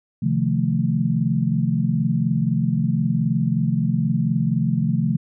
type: chord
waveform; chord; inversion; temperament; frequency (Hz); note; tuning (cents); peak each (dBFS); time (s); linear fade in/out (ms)
sine; F dominant seventh; second; equal with one note detuned; 131.65 / 155.56 / 174.61 / 220; C3 / Eb3 / F3 / A3; +11 / 0 / 0 / 0; -23; 0.22-5.17; 10
effects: none